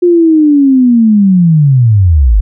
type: linear sweep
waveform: sine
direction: down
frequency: 357.6 to 44.69 Hz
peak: -3 dBFS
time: 0.02-2.41 s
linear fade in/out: 10 ms
effects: none